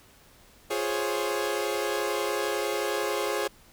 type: chord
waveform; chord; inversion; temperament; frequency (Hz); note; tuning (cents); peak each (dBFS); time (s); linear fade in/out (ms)
sawtooth; Db major seventh; first; equal; 349.2 / 415.3 / 523.3 / 554.4; F4 / Ab4 / C5 / Db5; 0 / 0 / 0 / 0; -30 / -26 / -30 / -29; 0.7-3.48; 10
effects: pink hiss -56 dBFS RMS until 3.72 s